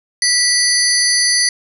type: tone cluster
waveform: sine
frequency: 1960 / 4464 / 4820 / 6050 / 9890 Hz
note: B6 / C#8 / D8 / F#8 / D#9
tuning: -14 / +11 / +44 / +38 / -12 cents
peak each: -18 dBFS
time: 0.22-1.49 s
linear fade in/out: 2 ms
effects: none